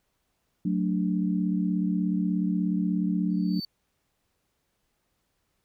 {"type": "chord", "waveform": "sine", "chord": "D major", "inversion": "first", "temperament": "just", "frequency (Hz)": [183.54, 220.2, 293.7], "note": ["F#3", "A3", "D4"], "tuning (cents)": [-14, 2, 0], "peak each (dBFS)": [-25, -30, -30], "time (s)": [0.65, 3.6], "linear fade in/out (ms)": 5}
{"type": "tone with exponential growth", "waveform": "triangle", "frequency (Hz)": 4541, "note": "C#8", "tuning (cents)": 41, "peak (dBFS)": -30, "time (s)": [3.3, 3.65], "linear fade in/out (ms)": 2, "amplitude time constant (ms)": 76}
{"effects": ["pink hiss -75 dBFS RMS until 5.64 s"]}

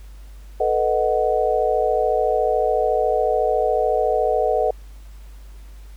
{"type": "chord", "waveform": "sine", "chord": "B dominant seventh", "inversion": "third", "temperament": "equal", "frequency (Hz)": [440, 493.9, 622.3, 740], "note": ["A4", "B4", "D#5", "F#5"], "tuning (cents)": [0, 0, 0, 0], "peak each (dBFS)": -22, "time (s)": [0.6, 4.71], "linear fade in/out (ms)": 5, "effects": ["added 50 Hz sine -37 dBFS peak until 5.96 s", "pink hiss -54 dBFS RMS until 5.96 s"]}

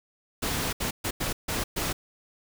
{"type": "noise bursts at uneven times", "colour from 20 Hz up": "pink", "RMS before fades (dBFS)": -29, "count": 6, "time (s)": [[0.42, 0.73], [0.8, 0.91], [1.04, 1.11], [1.2, 1.33], [1.48, 1.64], [1.76, 1.93]], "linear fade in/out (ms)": 10, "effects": []}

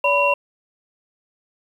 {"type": "tone cluster", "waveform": "sine", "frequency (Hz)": [570, 992, 2742], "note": ["C#5", "B5", "F7"], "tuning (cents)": [48, 7, -32], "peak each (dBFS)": -19, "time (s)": [0.04, 0.34], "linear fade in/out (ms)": 5, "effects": ["8-bit"]}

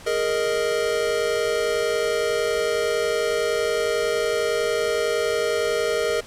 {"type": "chord", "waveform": "square", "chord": "Ab suspended second", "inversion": "none", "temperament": "equal", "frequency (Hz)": [415.3, 466.2, 622.3], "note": ["Ab4", "Bb4", "Eb5"], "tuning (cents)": [0, 0, 0], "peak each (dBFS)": [-27, -24, -27], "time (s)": [0.06, 6.21], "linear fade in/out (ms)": 10, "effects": ["pink hiss -43 dBFS RMS until 6.26 s", "low-pass 10000 Hz 12 dB/octave"]}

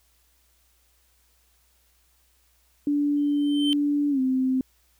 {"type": "tone with pitch glide", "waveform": "sine", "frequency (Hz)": [290, 259.9], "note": ["D4", "C4"], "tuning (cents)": [-22, -11], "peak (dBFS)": -20, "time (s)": [2.87, 4.61], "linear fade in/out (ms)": 2, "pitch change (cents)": -189, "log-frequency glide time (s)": [4.1, 4.2]}
{"type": "tone with exponential growth", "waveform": "triangle", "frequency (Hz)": 3098, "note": "G7", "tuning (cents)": -21, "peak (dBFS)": -20, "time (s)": [3.17, 3.73], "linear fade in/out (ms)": 0, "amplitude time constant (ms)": 120}
{"effects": ["added 60 Hz sine -65 dBFS peak until 4.99 s", "white hiss -65 dBFS RMS until 4.99 s"]}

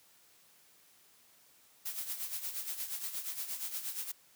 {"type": "noise with tremolo", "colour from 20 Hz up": "blue", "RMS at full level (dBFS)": -37, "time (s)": [1.85, 4.12], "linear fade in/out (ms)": 10, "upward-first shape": "sine", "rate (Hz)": 8.5, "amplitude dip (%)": 65, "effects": ["white hiss -64 dBFS RMS until 4.35 s", "high-pass 80 Hz 12 dB/octave"]}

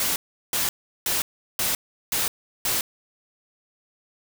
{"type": "noise bursts", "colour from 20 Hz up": "white", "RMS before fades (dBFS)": -24, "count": 6, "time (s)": [0, 2.81], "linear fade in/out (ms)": 2, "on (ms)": 160, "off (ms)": 370, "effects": []}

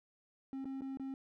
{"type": "tone with dropouts", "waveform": "triangle", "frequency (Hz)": 268.2, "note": "C4", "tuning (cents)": 43, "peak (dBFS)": -37, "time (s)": [0.53, 1.14], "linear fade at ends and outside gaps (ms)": 1, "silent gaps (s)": [[0.645, 0.654], [0.809, 0.819], [0.972, 0.997]], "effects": []}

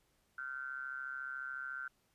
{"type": "ring-modulated tone", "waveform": "triangle", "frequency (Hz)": 67, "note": "C2", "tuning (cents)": 42, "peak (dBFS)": -35, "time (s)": [0.38, 1.88], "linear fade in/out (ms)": 5, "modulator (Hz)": 1460, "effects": ["pink hiss -75 dBFS RMS until 2.14 s", "resampled to 32000 Hz"]}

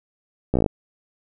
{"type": "slowing click train", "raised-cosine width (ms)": 2, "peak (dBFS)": -6, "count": 8, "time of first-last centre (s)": [0.54, 0.662], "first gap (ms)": 15, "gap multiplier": 1.05, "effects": []}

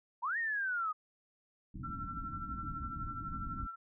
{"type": "linear two-way sweep", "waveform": "sine", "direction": "up then down", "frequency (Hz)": [880, 1882, 1223], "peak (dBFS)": -32, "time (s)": [0.22, 0.93], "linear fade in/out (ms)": 20, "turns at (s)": 0.38}
{"type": "low-pass noise", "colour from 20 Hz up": "pink", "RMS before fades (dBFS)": -43, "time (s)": [1.74, 3.67], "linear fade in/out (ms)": 5, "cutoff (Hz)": 310, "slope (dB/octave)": 96}
{"type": "tone with tremolo", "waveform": "sine", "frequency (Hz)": 1348, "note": "E6", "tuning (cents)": 38, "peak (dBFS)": -38, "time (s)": [1.83, 3.76], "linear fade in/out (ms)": 20, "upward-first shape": "sine", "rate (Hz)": 12, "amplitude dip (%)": 60}
{"effects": []}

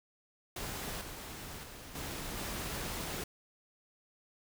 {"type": "noise with level steps", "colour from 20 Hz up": "pink", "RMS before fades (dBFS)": [-40, -45, -49, -41, -39], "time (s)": [0.56, 3.24], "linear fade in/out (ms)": 5, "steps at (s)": [1.01, 1.63, 1.95, 2.37], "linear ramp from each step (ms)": 5, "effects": []}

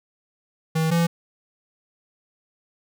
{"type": "tone pair in turn", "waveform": "square", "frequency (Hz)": [160.3, 168.74], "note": ["E3", "E3"], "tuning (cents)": [-48, 41], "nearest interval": "minor second", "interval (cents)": 89, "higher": "second", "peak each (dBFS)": [-20, -18], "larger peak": "second", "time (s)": [[0.75, 0.91], [0.91, 1.07]], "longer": "neither", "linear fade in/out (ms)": 10, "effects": []}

